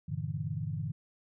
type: chord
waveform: sine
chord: E half-diminished seventh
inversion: first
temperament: equal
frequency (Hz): 98 / 116.54 / 146.83 / 164.81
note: G2 / Bb2 / D3 / E3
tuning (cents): 0 / 0 / 0 / 0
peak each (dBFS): -39 / -39 / -36 / -39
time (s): 0.08-0.92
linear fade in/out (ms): 10
effects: none